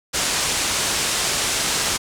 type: low-pass noise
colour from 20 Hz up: white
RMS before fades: -22 dBFS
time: 0.13-1.98 s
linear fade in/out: 20 ms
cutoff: 8800 Hz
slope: 24 dB/octave
effects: none